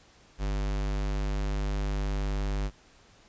square tone, 49.84 Hz, G1, 29 cents sharp, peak -28 dBFS, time 0.38-2.71 s, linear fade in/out 50 ms, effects pink hiss -58 dBFS RMS until 3.28 s + resampled to 16000 Hz

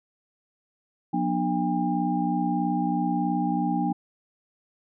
sine tone cluster, 179.1 / 242.2 / 300.7 / 804 Hz, F3 / B3 / D4 / G5, +44 / -34 / +41 / +44 cents, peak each -28 dBFS, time 1.13-3.93 s, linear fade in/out 10 ms, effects none

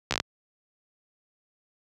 slowing click train, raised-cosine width 0.2 ms, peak -7 dBFS, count 6, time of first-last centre 0.11-0.201 s, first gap 14 ms, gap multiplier 1.13, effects high-pass 80 Hz 12 dB/octave

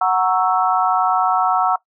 sine chord, F# dominant seventh, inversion none, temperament equal, 740 / 932.3 / 1108.7 / 1318.5 Hz, F#5 / A#5 / C#6 / E6, 0 / 0 / 0 / 0 cents, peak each -17 / -21 / -22 / -19 dBFS, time 0.01-1.76 s, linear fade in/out 5 ms, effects noise-tail reverb RT60 0.1 s tail -19 dB re dry

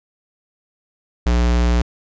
square tone, 59.6 Hz, A#1, 39 cents sharp, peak -14 dBFS, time 1.26-1.82 s, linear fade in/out 5 ms, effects resampled to 16000 Hz

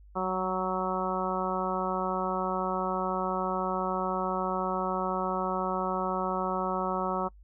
harmonic tone with a mistuned harmonic, 186 Hz, F#3, 9 cents sharp, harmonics 1 / 2 / 3 / 4 / 5 / 6 / 7, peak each -35 / -35 / -35 / -35 / -35 / -35 / -35 dBFS, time 0.15-7.29 s, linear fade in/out 20 ms, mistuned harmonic 1, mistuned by +15 cents, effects noise-tail reverb RT60 0.1 s tail -25 dB re dry + added 50 Hz sine -50 dBFS peak until 7.43 s

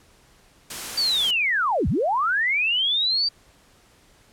white noise, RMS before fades -32 dBFS, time 0.7-1.31 s, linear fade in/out 5 ms
sine linear two-way sweep, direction down then up, 4699 to 54.8 to 4699 Hz, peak -19 dBFS, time 0.97-3.29 s, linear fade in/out 10 ms, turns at 1.88 s
effects pink hiss -56 dBFS RMS until 4.32 s + low-pass 11000 Hz 12 dB/octave

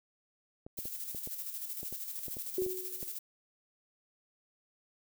clicks, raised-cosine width 2 ms, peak -32 dBFS, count 12, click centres 0.665 / 0.789 / 0.855 / 1.148 / 1.274 / 1.831 / 1.926 / 2.282 / 2.369 / 2.621 / 2.664 / 3.029 s
violet noise with tremolo, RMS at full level -39 dBFS, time 0.77-3.19 s, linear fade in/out 10 ms, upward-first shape square, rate 13 Hz, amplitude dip 45%
sine tone with exponential decay, 370.5 Hz, F#4, 2 cents sharp, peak -27 dBFS, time 2.58-3.14 s, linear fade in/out 2 ms, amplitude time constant 120 ms
effects none

